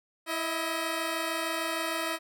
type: tone pair together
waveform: 10% pulse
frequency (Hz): 329.6 / 632.7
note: E4 / D#5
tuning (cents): 0 / +29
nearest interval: major seventh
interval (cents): 1129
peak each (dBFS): -24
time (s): 0.26-2.19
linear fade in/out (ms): 50
effects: none